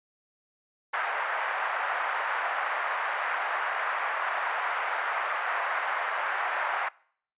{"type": "band-pass noise", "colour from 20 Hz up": "white", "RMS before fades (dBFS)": -30, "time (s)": [0.93, 6.89], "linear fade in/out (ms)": 10, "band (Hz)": [680, 1800], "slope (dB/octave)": 24, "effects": ["noise-tail reverb RT60 0.6 s tail -24 dB re dry", "resampled to 8000 Hz"]}